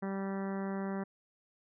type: harmonic tone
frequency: 194.8 Hz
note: G3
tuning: 11 cents flat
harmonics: 1 / 2 / 3 / 4 / 5 / 6 / 7 / 8 / 9 / 10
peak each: -35 / -41 / -45 / -47 / -49 / -51 / -52 / -53 / -54 / -55 dBFS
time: 0.02-1.04 s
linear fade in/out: 10 ms
effects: none